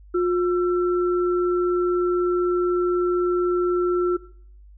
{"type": "tone pair together", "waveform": "sine", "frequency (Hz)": [356.7, 1342], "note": ["F4", "E6"], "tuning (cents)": [37, 31], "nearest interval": "octave + major seventh", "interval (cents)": 2294, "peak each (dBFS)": [-18, -29], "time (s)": [0.14, 4.17], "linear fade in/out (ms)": 10, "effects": ["noise-tail reverb RT60 0.6 s tail -19 dB re dry", "added 50 Hz sine -44 dBFS peak until 4.77 s"]}